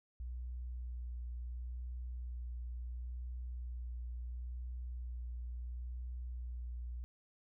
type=tone with vibrato; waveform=sine; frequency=60.8 Hz; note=B1; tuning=26 cents flat; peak=-40 dBFS; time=0.2-7.04 s; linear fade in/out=0 ms; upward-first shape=sine; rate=0.72 Hz; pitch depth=17 cents each way; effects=none